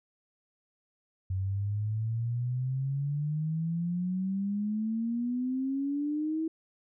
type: exponential sweep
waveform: sine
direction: up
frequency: 93 to 324.6 Hz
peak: -28 dBFS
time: 1.3-6.48 s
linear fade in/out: 5 ms
effects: none